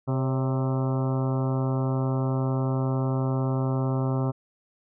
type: harmonic tone with a mistuned harmonic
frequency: 131.1 Hz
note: C3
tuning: 4 cents sharp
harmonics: 1 / 2 / 3 / 4 / 5 / 6 / 7 / 8 / 9 / 10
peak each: -24 / -30 / -34 / -36 / -38 / -40 / -41 / -42 / -43 / -44 dBFS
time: 0.07-4.32 s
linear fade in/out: 20 ms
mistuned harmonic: 4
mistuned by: +57 cents
effects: none